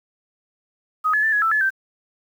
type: tone with pitch steps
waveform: sine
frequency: 1257 / 1711 / 1769 / 1679 / 1326 / 1718 / 1562 Hz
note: D#6 / A6 / A6 / G#6 / E6 / A6 / G6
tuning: +17 / -49 / +9 / +18 / +10 / -42 / -7 cents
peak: -16 dBFS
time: 1.04-1.705 s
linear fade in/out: 20 ms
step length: 95 ms
effects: 8-bit